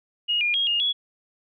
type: tone with pitch steps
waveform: sine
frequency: 2872 / 2418 / 3267 / 2840 / 3368 Hz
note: F7 / D7 / G#7 / F7 / G#7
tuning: +48 / +50 / -29 / +28 / +24 cents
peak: -20 dBFS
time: 0.28-0.93 s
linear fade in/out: 20 ms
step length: 130 ms
effects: none